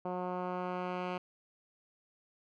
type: tone with low-pass filter sweep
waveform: 10% pulse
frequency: 180.9 Hz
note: F#3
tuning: 39 cents flat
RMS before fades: -37 dBFS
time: 0.05-1.18 s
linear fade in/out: 5 ms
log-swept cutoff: 890 to 2500 Hz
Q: 1.2
effects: none